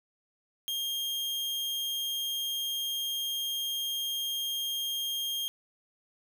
40% pulse tone, 3220 Hz, G7, 46 cents sharp, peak -30 dBFS, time 0.68-5.48 s, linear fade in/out 0 ms, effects none

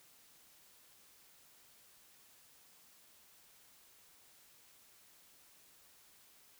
silence, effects white hiss -64 dBFS RMS until 6.59 s

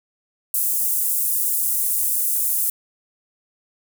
pink high-pass noise, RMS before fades -21 dBFS, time 0.54-2.7 s, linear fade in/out 2 ms, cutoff 9600 Hz, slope 24 dB/octave, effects none

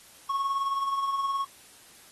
triangle tone with tremolo, 1100 Hz, C#6, 14 cents flat, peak -22 dBFS, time 0.29-1.45 s, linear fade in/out 10 ms, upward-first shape sine, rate 19 Hz, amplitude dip 45%, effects white hiss -53 dBFS RMS until 2.11 s + AAC 32 kbps

